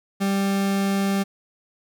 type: tone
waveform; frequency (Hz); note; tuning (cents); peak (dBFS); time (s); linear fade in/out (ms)
40% pulse; 196.7; G3; +6; -19; 0.2-1.24; 20
effects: none